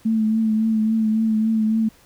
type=tone with vibrato; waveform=sine; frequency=220 Hz; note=A3; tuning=in tune; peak=-16 dBFS; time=0.05-1.89 s; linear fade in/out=10 ms; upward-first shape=triangle; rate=3.6 Hz; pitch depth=35 cents each way; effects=pink hiss -53 dBFS RMS until 2.05 s